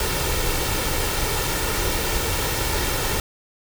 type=noise with comb filter; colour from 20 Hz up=pink; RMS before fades=-23 dBFS; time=0-3.2 s; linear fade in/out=2 ms; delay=2.2 ms; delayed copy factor=+0.5; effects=none